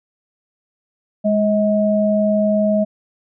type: tone pair together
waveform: sine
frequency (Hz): 207.7 / 634.7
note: G#3 / D#5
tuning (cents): 0 / +34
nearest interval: octave + perfect fifth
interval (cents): 1934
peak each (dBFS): -16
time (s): 1.24-2.85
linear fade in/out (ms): 20
effects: none